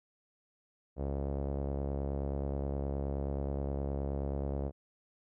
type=tone with low-pass filter; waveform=sawtooth; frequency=69.5 Hz; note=C#2; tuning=5 cents sharp; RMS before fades=-35 dBFS; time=0.96-4.72 s; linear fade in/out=50 ms; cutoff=580 Hz; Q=2.1; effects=none